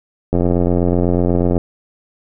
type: click train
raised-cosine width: 2 ms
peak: -3 dBFS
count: 111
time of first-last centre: 0.33-1.579 s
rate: 88.1 Hz
effects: none